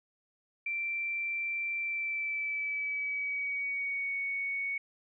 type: tone with pitch glide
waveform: sine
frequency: 2349 to 2226 Hz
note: D7 to C#7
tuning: 0 to +7 cents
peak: -31 dBFS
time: 0.66-4.78 s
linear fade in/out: 5 ms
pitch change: -93 cents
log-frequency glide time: 1.78-4.16 s
effects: none